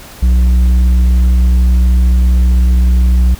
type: tone with tanh clipping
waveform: sine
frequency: 61.74 Hz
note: B1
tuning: in tune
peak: -7 dBFS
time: 0.22-3.35 s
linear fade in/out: 10 ms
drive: 6 dB
effects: pink hiss -34 dBFS RMS until 3.39 s